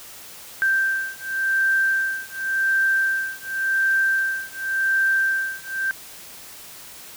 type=beating tone pair; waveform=sine; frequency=1568 / 1568.9 Hz; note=G6 / G6; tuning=0 / +1 cents; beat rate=0.9 Hz; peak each=-22 dBFS; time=0.62-5.91 s; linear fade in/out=0 ms; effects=white hiss -41 dBFS RMS until 7.16 s